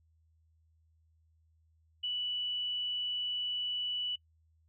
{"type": "tone", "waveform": "sine", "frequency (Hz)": 2960, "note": "F#7", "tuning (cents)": 0, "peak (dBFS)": -32, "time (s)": [2.03, 4.16], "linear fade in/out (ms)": 10, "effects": ["noise-tail reverb RT60 0.1 s tail -24 dB re dry", "added 80 Hz sine -66 dBFS peak until 4.68 s"]}